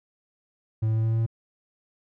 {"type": "tone with pitch steps", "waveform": "triangle", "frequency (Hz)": [110, 110.7, 111.41, 112.12, 112.83, 113.55], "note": ["A2", "A2", "A2", "A2", "A2", "A#2"], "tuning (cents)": [0, 11, 22, 33, 44, -45], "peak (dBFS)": -19, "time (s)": [0.82, 1.264], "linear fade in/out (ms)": 10, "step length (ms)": 74, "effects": []}